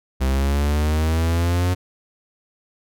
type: linear sweep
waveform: 45% pulse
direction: up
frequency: 64.8 to 91 Hz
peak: -17 dBFS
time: 0.2-1.75 s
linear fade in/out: 20 ms
effects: none